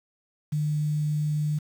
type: tone with quantisation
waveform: sine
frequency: 150.6 Hz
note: D3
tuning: 44 cents sharp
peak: -23 dBFS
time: 0.52-1.59 s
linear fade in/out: 10 ms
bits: 8
effects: none